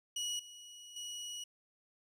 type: tone with level steps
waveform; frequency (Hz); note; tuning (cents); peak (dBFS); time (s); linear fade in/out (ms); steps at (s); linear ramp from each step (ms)
25% pulse; 2918; F#7; -25; -32 / -47 / -38; 0.16-1.44; 5; 0.39 / 0.96; 5
effects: resampled to 32000 Hz